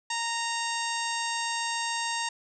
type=harmonic tone; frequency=927 Hz; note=A#5; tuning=10 cents flat; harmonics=1 / 2 / 3 / 4 / 5 / 6 / 7 / 8 / 9; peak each=-32 / -35 / -37 / -38 / -39 / -40 / -40 / -41 / -42 dBFS; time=0.1-2.29 s; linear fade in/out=5 ms; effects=none